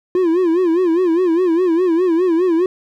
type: tone with vibrato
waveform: triangle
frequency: 347.4 Hz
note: F4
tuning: 9 cents flat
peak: -10 dBFS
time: 0.15-2.66 s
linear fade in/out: 2 ms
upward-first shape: sine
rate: 4.9 Hz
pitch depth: 130 cents each way
effects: none